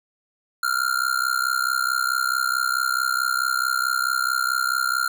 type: tone with amplitude modulation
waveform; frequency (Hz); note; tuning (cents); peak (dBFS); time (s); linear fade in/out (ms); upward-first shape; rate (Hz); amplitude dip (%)
square; 1396.9; F6; 0; -17; 0.63-5.08; 5; sine; 64.6; 95
effects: none